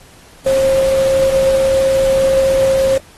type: tone in noise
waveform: sine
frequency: 535 Hz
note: C5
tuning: 38 cents sharp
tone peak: -10 dBFS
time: 0.46-2.98 s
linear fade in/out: 5 ms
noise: pink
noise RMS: -26 dBFS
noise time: 0.46-2.98 s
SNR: +13 dB
effects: pink hiss -44 dBFS RMS until 3.17 s + AAC 32 kbps